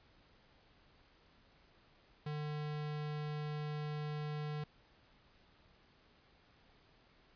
square tone, 150 Hz, D3, 37 cents sharp, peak -39 dBFS, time 2.26-4.64 s, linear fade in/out 5 ms, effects pink hiss -67 dBFS RMS until 7.35 s + resampled to 11025 Hz

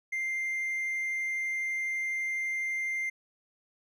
triangle tone, 2096 Hz, C7, 2 cents sharp, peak -27 dBFS, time 0.12-3.1 s, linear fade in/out 10 ms, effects tanh soft clip ceiling -23 dBFS

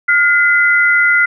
sine tone pair together, 1422 / 2033 Hz, F6 / B6, +31 / +50 cents, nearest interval tritone, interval 619 cents, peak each -11 dBFS, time 0.08-1.26 s, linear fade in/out 10 ms, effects none

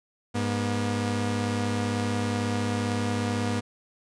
sawtooth tone pair together, 102.21 / 240.3 Hz, G#2 / B3, -27 / -47 cents, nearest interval octave + minor third, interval 1480 cents, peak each -24 dBFS, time 0.34-3.61 s, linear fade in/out 20 ms, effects resampled to 22050 Hz

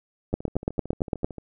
two click trains, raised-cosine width 2 ms, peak -9 / -23 dBFS, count 9 / 15, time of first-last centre 0.34-1.245 / 0.33-1.383 s, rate 8.84 / 13.3 Hz, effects none

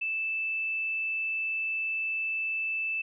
sine tone, 2637 Hz, E7, in tune, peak -28 dBFS, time 0.01-3.02 s, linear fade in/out 10 ms, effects none

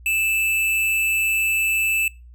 square tone with amplitude modulation, 2637 Hz, E7, in tune, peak -17 dBFS, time 0.06-2.08 s, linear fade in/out 2 ms, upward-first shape sine, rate 198 Hz, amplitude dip 45%, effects noise-tail reverb RT60 0.3 s tail -24 dB re dry + added 60 Hz sine -41 dBFS peak until 2.34 s

